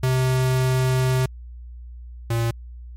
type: tone pair in turn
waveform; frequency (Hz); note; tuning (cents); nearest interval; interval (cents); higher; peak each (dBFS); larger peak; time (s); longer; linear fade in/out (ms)
square; 129.2 / 115.9; C3 / A#2; -21 / -10; major second; 189; first; -18 / -20; first; 0.03-1.26 / 2.3-2.51; first; 5
effects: added 60 Hz sine -35 dBFS peak until 2.96 s + MP3 64 kbps